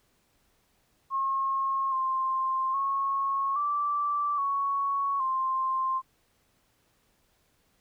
sine tone with pitch steps, 1080 / 1053 / 1096 / 1166 / 1112 / 1051 Hz, C#6 / C6 / C#6 / D6 / C#6 / C6, -45 / +11 / -20 / -13 / +5 / +7 cents, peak -25 dBFS, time 1.1-6.02 s, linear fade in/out 50 ms, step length 820 ms, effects pink hiss -69 dBFS RMS until 7.8 s

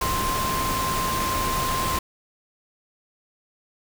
sine tone in noise, 1048 Hz, C6, 2 cents sharp, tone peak -25 dBFS, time 0.01-1.99 s, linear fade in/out 5 ms, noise pink, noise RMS -27 dBFS, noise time 0.01-1.99 s, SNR -1 dB, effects none

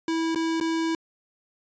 square tone with dropouts, 326.6 Hz, E4, 16 cents flat, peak -24 dBFS, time 0.08-0.95 s, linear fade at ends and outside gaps 2 ms, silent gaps 0.348-0.358 / 0.601-0.61 s, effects resampled to 16000 Hz

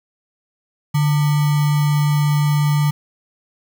sine tone with sample-and-hold, 147.2 Hz, D3, 4 cents sharp, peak -13 dBFS, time 0.94-2.91 s, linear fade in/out 10 ms, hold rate 1050 Hz, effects none

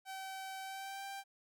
sawtooth tone with pitch glide, 768 to 786.9 Hz, G5 to G5, -36 to +6 cents, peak -39 dBFS, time 0.05-1.24 s, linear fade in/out 50 ms, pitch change +42 cents, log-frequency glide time 0.62-1.05 s, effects none

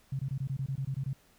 sine tone bursts, 134.9 Hz, C#3, 47 cents flat, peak -30 dBFS, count 11, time 0.12-1.132 s, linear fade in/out 5 ms, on 72 ms, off 22 ms, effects pink hiss -64 dBFS RMS until 1.38 s

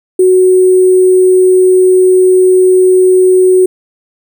sine tone with sample-and-hold, 370 Hz, F#4, in tune, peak -3 dBFS, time 0.19-3.66 s, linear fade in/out 5 ms, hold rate 8820 Hz, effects none

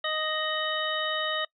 harmonic tone with a mistuned harmonic, 622.3 Hz, D#5, in tune, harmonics 1 / 2 / 3 / 5 / 6, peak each -33 / -33 / -33 / -33 / -33 dBFS, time 0.04-1.45 s, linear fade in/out 5 ms, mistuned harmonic 5, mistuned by -58 cents, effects noise-tail reverb RT60 0.1 s tail -24 dB re dry

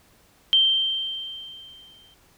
sine tone with exponential decay, 3138 Hz, G7, 1 cent sharp, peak -13 dBFS, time 0.53-2.14 s, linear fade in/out 0 ms, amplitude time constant 350 ms, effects pink hiss -58 dBFS RMS until 2.37 s

